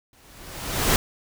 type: noise with exponential growth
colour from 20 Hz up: pink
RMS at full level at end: -17 dBFS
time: 0.13-0.96 s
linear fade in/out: 1 ms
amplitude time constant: 180 ms
effects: none